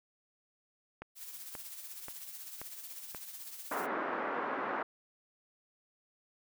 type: click train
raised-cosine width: 0.5 ms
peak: -28 dBFS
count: 5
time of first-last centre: 1.02-3.148 s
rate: 1.88 Hz
type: noise with tremolo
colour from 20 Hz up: blue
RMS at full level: -44 dBFS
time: 1.15-3.87 s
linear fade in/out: 50 ms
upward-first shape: triangle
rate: 16 Hz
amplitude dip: 55%
type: band-pass noise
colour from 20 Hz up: white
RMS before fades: -36 dBFS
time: 3.71-4.83 s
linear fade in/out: 5 ms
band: 240 to 1500 Hz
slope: 24 dB/octave
effects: none